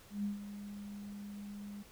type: tone with ADSR envelope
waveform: sine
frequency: 203.9 Hz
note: G#3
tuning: 32 cents flat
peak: -32 dBFS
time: 0.1-1.83 s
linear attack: 140 ms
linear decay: 140 ms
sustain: -11 dB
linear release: 13 ms
effects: pink hiss -59 dBFS RMS until 1.91 s